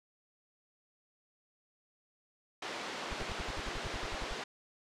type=band-pass noise; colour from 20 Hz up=pink; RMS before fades=-41 dBFS; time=2.62-4.44 s; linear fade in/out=5 ms; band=360 to 4700 Hz; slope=12 dB/octave
type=noise bursts; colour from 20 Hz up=brown; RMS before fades=-38 dBFS; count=14; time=3.11-4.332 s; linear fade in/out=0 ms; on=26 ms; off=66 ms
effects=low-pass 9000 Hz 12 dB/octave